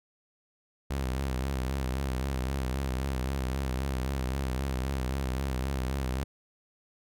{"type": "tone with vibrato", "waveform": "sawtooth", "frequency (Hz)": 65.9, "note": "C2", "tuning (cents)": 13, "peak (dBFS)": -25, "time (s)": [0.9, 6.24], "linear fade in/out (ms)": 10, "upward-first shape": "sine", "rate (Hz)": 3.8, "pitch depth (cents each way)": 78, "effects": []}